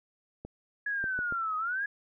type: clicks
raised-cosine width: 2 ms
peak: -27 dBFS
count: 4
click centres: 0.45 / 1.041 / 1.19 / 1.324 s
type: linear two-way sweep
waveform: sine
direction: down then up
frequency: 1687 to 1244.5 to 1687 Hz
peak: -29 dBFS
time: 0.86-1.86 s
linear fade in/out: 5 ms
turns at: 1.57 s
effects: none

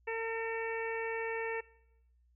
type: harmonic tone with a mistuned harmonic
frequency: 453 Hz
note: A#4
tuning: 50 cents flat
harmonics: 1 / 2 / 3 / 4 / 5 / 6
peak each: -36 / -41 / -50 / -41 / -43 / -46 dBFS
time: 0.07-1.61 s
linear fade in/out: 10 ms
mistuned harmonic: 6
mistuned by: -25 cents
effects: noise-tail reverb RT60 0.9 s tail -23 dB re dry + added 60 Hz sine -65 dBFS peak until 2.35 s

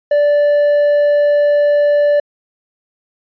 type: tone with hard clipping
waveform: sine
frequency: 584 Hz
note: D5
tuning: 10 cents flat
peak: -10 dBFS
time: 0.11-2.2 s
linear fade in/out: 5 ms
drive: 3 dB
effects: resampled to 11025 Hz

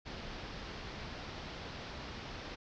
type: low-pass noise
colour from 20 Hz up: pink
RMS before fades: -45 dBFS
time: 0.05-2.56 s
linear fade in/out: 20 ms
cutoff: 5400 Hz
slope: 48 dB/octave
effects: none

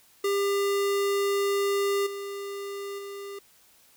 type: tone with level steps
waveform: square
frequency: 400 Hz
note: G4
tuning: 35 cents sharp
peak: -24 / -34 / -37 dBFS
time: 0.24-3.39 s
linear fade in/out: 5 ms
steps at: 2.06 / 2.98 s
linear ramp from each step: 10 ms
effects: white hiss -59 dBFS RMS until 3.96 s

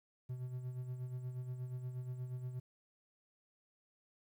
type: tone with tremolo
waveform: triangle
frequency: 126.1 Hz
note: B2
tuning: 36 cents sharp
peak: -36 dBFS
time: 0.29-2.6 s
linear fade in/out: 10 ms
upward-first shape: sine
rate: 8.4 Hz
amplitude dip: 55%
effects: 12-bit

